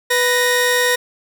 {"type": "tone pair together", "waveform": "sawtooth", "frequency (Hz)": [493.9, 1864.7], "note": ["B4", "A#6"], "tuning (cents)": [0, 0], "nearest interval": "octave + major seventh", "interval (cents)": 2300, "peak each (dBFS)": -13, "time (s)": [0.1, 0.96], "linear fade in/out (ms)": 10, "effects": []}